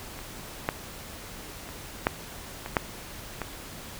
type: clicks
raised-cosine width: 0.5 ms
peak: -24 / -9 / -25 / -6 / -19 / -6 / -16 dBFS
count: 7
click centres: 0.19 / 0.689 / 1.69 / 2.069 / 2.661 / 2.768 / 3.417 s
effects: pink hiss -42 dBFS RMS until 3.99 s